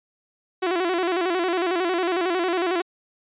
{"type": "tone with vibrato", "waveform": "sawtooth", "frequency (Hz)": 355.8, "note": "F4", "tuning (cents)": 32, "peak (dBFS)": -17, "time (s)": [0.62, 2.82], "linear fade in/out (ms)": 10, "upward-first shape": "square", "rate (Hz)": 11, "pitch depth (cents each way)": 83, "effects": ["resampled to 8000 Hz"]}